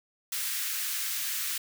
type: high-pass noise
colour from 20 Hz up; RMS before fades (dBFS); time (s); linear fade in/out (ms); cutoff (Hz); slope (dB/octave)
white; -32; 0.32-1.58; 5; 1400; 24
effects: none